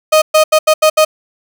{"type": "tone bursts at uneven times", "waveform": "35% pulse", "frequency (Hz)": 622.3, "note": "D#5", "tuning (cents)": 0, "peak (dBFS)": -4, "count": 6, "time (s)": [[0.12, 0.22], [0.34, 0.44], [0.52, 0.59], [0.67, 0.74], [0.82, 0.9], [0.97, 1.05]], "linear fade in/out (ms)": 10, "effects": []}